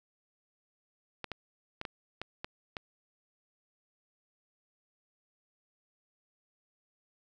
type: clicks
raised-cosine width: 0.3 ms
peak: -21 dBFS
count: 7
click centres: 1.243 / 1.317 / 1.814 / 1.852 / 2.216 / 2.445 / 2.768 s
effects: none